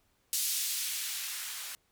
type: noise with band-pass filter sweep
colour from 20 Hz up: violet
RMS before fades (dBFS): -35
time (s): 0.33-1.75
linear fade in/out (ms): 0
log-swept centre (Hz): 4500 to 1100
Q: 0.78
effects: pink hiss -72 dBFS RMS until 1.91 s